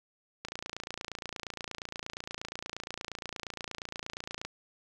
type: click train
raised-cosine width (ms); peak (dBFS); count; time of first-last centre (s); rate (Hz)
0.2; -20; 115; 0.45-4.45; 28.5
effects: none